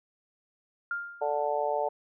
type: tone with exponential decay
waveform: sine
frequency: 1401 Hz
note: F6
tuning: 5 cents sharp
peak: -27 dBFS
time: 0.91-1.47 s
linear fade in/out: 2 ms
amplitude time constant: 120 ms
type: harmonic tone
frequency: 146.83 Hz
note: D3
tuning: in tune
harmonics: 3 / 4 / 5 / 6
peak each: -33 / -30 / -32 / -32 dBFS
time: 1.21-1.89 s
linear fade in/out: 10 ms
effects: none